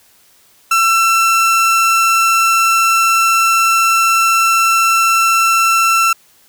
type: tone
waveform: 30% pulse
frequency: 1342 Hz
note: E6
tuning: 31 cents sharp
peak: -7 dBFS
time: 0.71-6.13 s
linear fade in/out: 5 ms
effects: white hiss -50 dBFS RMS until 6.48 s